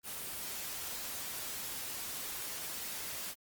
white noise, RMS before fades -41 dBFS, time 0.03-3.35 s, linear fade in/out 50 ms, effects Opus 24 kbps

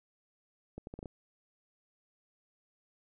accelerating click train, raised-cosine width 2 ms, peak -29 dBFS, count 6, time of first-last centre 0.78-1.058 s, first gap 91 ms, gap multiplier 0.75, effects none

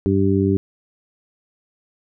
harmonic tone, 97.4 Hz, G2, 11 cents flat, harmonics 1 / 2 / 3 / 4, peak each -20 / -20 / -20 / -20 dBFS, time 0.06-0.57 s, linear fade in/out 0 ms, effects none

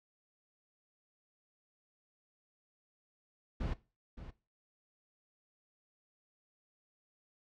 brown noise with echo, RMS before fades -36 dBFS, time 3.6-3.74 s, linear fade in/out 10 ms, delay 570 ms, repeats 1, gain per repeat -12 dB, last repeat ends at 4.31 s, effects noise-tail reverb RT60 0.3 s tail -18 dB re dry + low-pass 4000 Hz 12 dB/octave

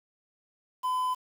triangle tone with quantisation, 1012 Hz, B5, 42 cents sharp, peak -24 dBFS, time 0.83-1.15 s, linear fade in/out 20 ms, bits 8, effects none

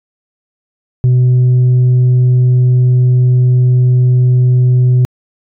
sine tone, 125.5 Hz, B2, 28 cents sharp, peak -3 dBFS, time 1.04-5.05 s, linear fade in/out 0 ms, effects tanh soft clip ceiling -5 dBFS

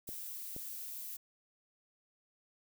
violet noise, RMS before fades -44 dBFS, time 0.07-1.17 s, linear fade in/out 10 ms
clicks, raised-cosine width 2 ms, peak -33 dBFS, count 2, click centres 0.09 / 0.564 s
effects none

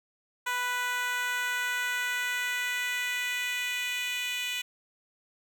10% pulse tone with high-pass filter sweep, 493.9 Hz, B4, in tune, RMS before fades -31 dBFS, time 0.46-4.62 s, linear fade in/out 10 ms, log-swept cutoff 1100 to 2700 Hz, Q 2.1, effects none

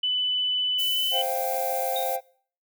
sine tone with pitch glide, 2995 to 3018 Hz, F#7 to F#7, +20 to +34 cents, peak -22 dBFS, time 0.03-1.22 s, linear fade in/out 5 ms, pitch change +14 cents, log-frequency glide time 0.91-1.03 s
violet noise, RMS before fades -33 dBFS, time 0.78-2.17 s, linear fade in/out 20 ms
triangle chord, C suspended fourth, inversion none, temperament just, 523.3 / 697.7 / 784.9 Hz, C5 / F5 / G5, 0 / -2 / +2 cents, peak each -28 dBFS, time 1.11-2.21 s, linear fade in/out 50 ms
triangle tone with exponential decay, 3716 Hz, A#7, 6 cents flat, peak -26 dBFS, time 1.96-2.2 s, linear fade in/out 1 ms, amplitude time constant 52 ms
effects noise-tail reverb RT60 0.5 s tail -22 dB re dry

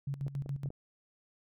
sine tone with tremolo, 139 Hz, C#3, 5 cents sharp, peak -32 dBFS, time 0.07-0.69 s, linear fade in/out 5 ms, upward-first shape square, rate 7.1 Hz, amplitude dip 75%
clicks, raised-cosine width 2 ms, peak -32 dBFS, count 4, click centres 0.266 / 0.461 / 0.659 / 0.704 s
effects none

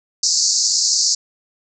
pink band-pass noise, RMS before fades -17 dBFS, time 0.23-1.15 s, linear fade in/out 5 ms, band 4400 to 7300 Hz, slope 96 dB/octave, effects none

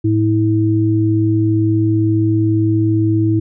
sine tone pair together, 108.55 / 323.6 Hz, A2 / E4, -23 / -32 cents, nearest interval octave + perfect fifth, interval 1891 cents, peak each -14 dBFS, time 0.04-3.4 s, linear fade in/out 10 ms, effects none

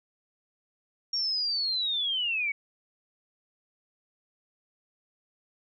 sine linear sweep, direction down, 5588 to 2213 Hz, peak -26 dBFS, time 1.13-2.52 s, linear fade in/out 5 ms, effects none

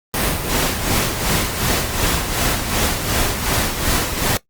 pink noise with tremolo, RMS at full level -17 dBFS, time 0.14-4.37 s, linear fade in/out 0 ms, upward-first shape sine, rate 2.7 Hz, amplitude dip 55%, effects noise-tail reverb RT60 0.1 s tail -18 dB re dry + Opus 32 kbps

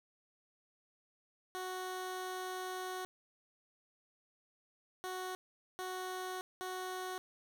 15% pulse tone bursts at uneven times, 370 Hz, F#4, in tune, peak -33 dBFS, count 4, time 1.55-3.05 / 5.04-5.35 / 5.79-6.41 / 6.61-7.18 s, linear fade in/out 0 ms, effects none

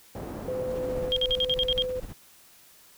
white low-pass noise, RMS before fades -37 dBFS, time 0.15-1.09 s, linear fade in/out 2 ms, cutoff 480 Hz, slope 12 dB/octave
sine tone with pitch glide, 510 to 507.1 Hz, C5 to B4, -44 to +46 cents, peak -28 dBFS, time 0.48-2 s, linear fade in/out 5 ms, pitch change -10 cents, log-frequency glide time 0.72-0.89 s
brown noise with tremolo, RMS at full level -36 dBFS, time 0.69-2.14 s, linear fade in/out 20 ms, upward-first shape sine, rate 15 Hz, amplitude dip 70%
sine tone bursts, 3226 Hz, G7, 49 cents sharp, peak -22 dBFS, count 8, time 1.12-1.822 s, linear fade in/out 0 ms, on 44 ms, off 50 ms
effects white hiss -55 dBFS RMS until 2.97 s

